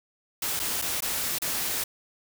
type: noise with dropouts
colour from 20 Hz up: white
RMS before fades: -29 dBFS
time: 0.42-1.84 s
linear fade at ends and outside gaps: 5 ms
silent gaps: 0.594-0.598 / 0.817-0.821 / 1.006-1.022 / 1.386-1.418 s
effects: none